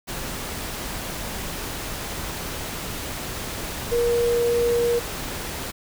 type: tone in noise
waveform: sine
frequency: 474.4 Hz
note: A#4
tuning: 30 cents sharp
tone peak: -18 dBFS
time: 3.91-5 s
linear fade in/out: 20 ms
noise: pink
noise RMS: -31 dBFS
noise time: 0.07-5.72 s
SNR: +10 dB
effects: none